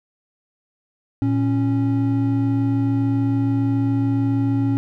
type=tone pair together; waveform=triangle; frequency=114.3 / 276 Hz; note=A#2 / C#4; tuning=-34 / -7 cents; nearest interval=octave + minor third; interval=1527 cents; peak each=-18 / -17 dBFS; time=1.22-4.77 s; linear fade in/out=0 ms; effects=none